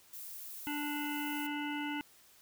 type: noise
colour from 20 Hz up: violet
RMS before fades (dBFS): -46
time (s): 0.13-1.47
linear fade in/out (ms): 5
type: harmonic tone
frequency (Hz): 293.7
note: D4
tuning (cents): 0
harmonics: 1 / 3 / 5 / 7 / 9 / 10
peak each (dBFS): -37 / -42 / -44 / -45 / -47 / -47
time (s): 0.67-2.01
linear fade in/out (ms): 0
effects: white hiss -62 dBFS RMS until 2.41 s